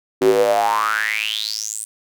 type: tone with high-pass filter sweep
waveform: square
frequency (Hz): 54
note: A1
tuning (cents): -32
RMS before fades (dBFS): -19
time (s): 0.21-1.85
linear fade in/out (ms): 10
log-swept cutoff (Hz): 330 to 9200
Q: 9.7
effects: none